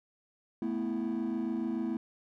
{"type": "chord", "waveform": "triangle", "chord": "A suspended second", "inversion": "none", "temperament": "equal", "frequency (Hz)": [220, 246.9, 329.6], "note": ["A3", "B3", "E4"], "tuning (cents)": [0, 0, 0], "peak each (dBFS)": -32, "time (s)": [0.62, 1.97], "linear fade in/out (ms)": 2, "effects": ["tanh soft clip ceiling -24 dBFS"]}